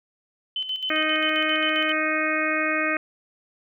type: tone with tremolo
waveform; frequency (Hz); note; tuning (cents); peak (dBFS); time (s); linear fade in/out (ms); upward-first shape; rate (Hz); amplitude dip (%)
sine; 3046; F#7; +50; -24; 0.56-1.92; 2; square; 7.5; 60
type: harmonic tone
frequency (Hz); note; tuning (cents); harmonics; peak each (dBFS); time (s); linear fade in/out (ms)
311.1; D#4; 0; 1 / 2 / 4 / 5 / 6 / 7 / 8; -29 / -29 / -29 / -29 / -29 / -29 / -29; 0.9-2.97; 2
effects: none